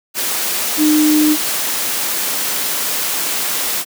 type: tone in noise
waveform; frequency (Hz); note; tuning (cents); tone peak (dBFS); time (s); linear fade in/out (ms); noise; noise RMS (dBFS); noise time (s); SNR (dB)
sine; 304.6; D#4; -37; -9; 0.77-1.37; 50; white; -19; 0.14-3.85; +7
effects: high-pass 200 Hz 12 dB/octave